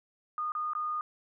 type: tone with dropouts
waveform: sine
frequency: 1226 Hz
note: D#6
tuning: 26 cents flat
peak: -30 dBFS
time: 0.38-1.01 s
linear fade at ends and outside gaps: 1 ms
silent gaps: 0.52-0.551 / 0.734-0.751 s
effects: none